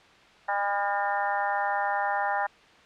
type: harmonic tone with a mistuned harmonic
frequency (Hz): 201.9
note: G#3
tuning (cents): -49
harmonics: 3 / 4 / 5 / 6 / 7 / 8 / 9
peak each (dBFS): -35 / -27 / -33 / -39 / -34 / -38 / -33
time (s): 0.48-2.47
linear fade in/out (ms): 10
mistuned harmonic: 5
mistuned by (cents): -19
effects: white hiss -54 dBFS RMS until 2.85 s + low-pass 3000 Hz 12 dB/octave

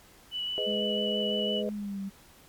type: tone with vibrato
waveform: sine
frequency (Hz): 2960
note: F#7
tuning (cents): 0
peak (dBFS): -30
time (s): 0.31-1.63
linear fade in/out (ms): 50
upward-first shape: square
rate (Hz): 6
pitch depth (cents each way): 10
type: chord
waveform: sine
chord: G# minor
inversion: none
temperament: just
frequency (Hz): 415.3 / 498.4 / 623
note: G#4 / B4 / D#5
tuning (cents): 0 / +16 / +2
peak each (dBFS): -34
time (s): 0.58-1.69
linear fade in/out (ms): 0
type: tone with pitch glide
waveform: sine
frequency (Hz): 210 to 195.94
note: G#3 to G3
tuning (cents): +19 to -1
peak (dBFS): -32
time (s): 0.66-2.1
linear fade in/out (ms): 20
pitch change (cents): -120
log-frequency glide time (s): 1.72-1.99
effects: pink hiss -56 dBFS RMS until 2.48 s + MP3 96 kbps

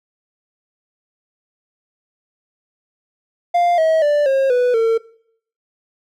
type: tone with pitch steps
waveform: triangle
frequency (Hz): 698.5 / 640.5 / 587.4 / 538.6 / 493.9 / 452.9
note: F5 / E5 / D5 / C#5 / B4 / A#4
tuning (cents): 0 / -50 / 0 / -50 / 0 / -50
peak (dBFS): -10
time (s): 3.54-4.98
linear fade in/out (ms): 10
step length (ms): 240
effects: noise-tail reverb RT60 0.6 s tail -20 dB re dry

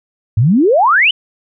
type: exponential sweep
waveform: sine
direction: up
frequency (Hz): 98.4 to 3115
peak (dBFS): -7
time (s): 0.37-1.11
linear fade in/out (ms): 5
effects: none

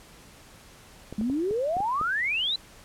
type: clicks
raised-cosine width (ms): 2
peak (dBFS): -23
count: 7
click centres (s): 1.126 / 1.212 / 1.299 / 1.51 / 1.768 / 1.804 / 2.013
type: exponential sweep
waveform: sine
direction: up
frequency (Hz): 202.6 to 4082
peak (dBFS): -24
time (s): 1.18-2.56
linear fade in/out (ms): 5
effects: pink hiss -51 dBFS RMS until 2.84 s + low-pass 12000 Hz 12 dB/octave

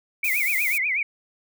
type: tone with vibrato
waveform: sine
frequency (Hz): 2240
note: C#7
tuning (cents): +18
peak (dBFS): -21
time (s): 0.23-1.03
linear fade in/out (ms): 5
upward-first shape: triangle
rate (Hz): 8.2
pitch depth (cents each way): 220
type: noise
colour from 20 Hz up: violet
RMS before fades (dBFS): -29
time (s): 0.24-0.78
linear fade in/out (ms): 5
effects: none

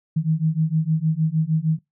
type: beating tone pair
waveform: sine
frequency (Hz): 155.4 / 161.9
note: D#3 / E3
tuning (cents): -2 / -31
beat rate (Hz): 6.5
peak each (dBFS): -21 / -21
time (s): 0.16-1.79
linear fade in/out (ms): 10
effects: noise-tail reverb RT60 0.2 s tail -24 dB re dry

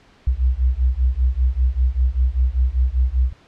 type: beating tone pair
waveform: sine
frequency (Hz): 60.7 / 65.8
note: B1 / C2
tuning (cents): -29 / +10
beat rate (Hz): 5.1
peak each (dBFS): -18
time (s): 0.27-3.33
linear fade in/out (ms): 5
effects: pink hiss -52 dBFS RMS until 3.47 s + low-pass 4000 Hz 12 dB/octave

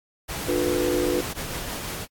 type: noise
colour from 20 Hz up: pink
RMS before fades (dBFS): -31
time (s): 0.28-1.34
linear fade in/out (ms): 20
type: chord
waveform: sine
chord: B half-diminished seventh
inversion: first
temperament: just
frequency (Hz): 296.3 / 355.6 / 444.5 / 493.9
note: D4 / F4 / A4 / B4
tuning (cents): +15 / +31 / +18 / 0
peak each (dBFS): -27 / -25 / -31 / -26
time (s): 0.48-1.21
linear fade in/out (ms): 5
type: noise with tremolo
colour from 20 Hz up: pink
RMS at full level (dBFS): -31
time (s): 1.34-2.07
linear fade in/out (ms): 50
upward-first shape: sine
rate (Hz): 5.8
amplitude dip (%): 25
effects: AAC 64 kbps

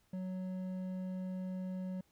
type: tone with hard clipping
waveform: triangle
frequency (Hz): 185.4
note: F#3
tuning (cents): +4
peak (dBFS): -39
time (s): 0.13-2.01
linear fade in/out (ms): 5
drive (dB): 10
effects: pink hiss -73 dBFS RMS until 2.11 s

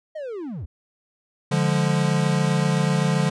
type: linear sweep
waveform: triangle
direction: down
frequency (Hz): 643 to 58.27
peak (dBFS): -27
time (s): 0.15-0.66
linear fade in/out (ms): 10
type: chord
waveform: square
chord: D diminished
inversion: none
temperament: equal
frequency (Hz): 146.83 / 174.61 / 207.7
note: D3 / F3 / Ab3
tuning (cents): 0 / 0 / 0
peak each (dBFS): -22 / -23 / -28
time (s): 1.51-3.3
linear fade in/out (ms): 10
effects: resampled to 22050 Hz

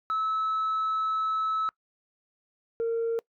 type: tone pair in turn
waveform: sine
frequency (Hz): 1300 / 459.6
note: E6 / A#4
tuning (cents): -24 / -25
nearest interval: octave + tritone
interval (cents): 1801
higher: first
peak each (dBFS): -23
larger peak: neither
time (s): 0.1-1.69 / 2.8-3.19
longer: first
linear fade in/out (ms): 0
effects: noise-tail reverb RT60 0.1 s tail -25 dB re dry + tanh soft clip ceiling -23 dBFS

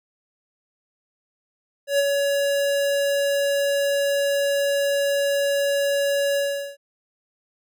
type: tone with ADSR envelope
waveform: square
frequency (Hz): 563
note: C#5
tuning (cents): +27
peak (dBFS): -16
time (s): 1.87-6.77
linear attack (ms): 120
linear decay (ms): 28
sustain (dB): -4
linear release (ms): 400
effects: none

